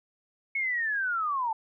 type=linear sweep; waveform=sine; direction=down; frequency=2208 to 860 Hz; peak=-26 dBFS; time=0.55-1.53 s; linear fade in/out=5 ms; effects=none